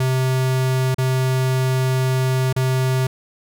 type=tone with dropouts; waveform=square; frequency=130 Hz; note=C3; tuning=11 cents flat; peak=-17 dBFS; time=0-3.07 s; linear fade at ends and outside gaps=5 ms; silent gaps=0.946-0.982 / 2.528-2.562 s; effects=none